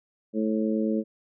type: harmonic tone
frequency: 109.1 Hz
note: A2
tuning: 14 cents flat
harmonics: 2 / 3 / 4 / 5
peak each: -25 / -29 / -31 / -33 dBFS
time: 0.33-1.04 s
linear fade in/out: 50 ms
effects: none